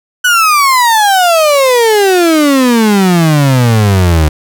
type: exponential sweep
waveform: 35% pulse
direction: down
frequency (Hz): 1499 to 74.8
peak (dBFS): -4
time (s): 0.24-4.29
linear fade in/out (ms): 10
effects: none